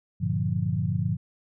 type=chord; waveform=sine; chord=G minor seventh; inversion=none; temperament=equal; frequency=98 / 116.54 / 146.83 / 174.61 Hz; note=G2 / Bb2 / D3 / F3; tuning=0 / 0 / 0 / 0 cents; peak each=-29 dBFS; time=0.2-1.17 s; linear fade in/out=20 ms; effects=none